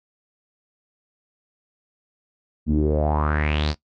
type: tone with low-pass filter sweep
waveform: sawtooth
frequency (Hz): 75.3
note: D2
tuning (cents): +44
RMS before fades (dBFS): -21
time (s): 2.66-3.75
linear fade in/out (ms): 50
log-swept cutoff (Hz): 220 to 5100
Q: 5.6
effects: noise-tail reverb RT60 0.1 s tail -18 dB re dry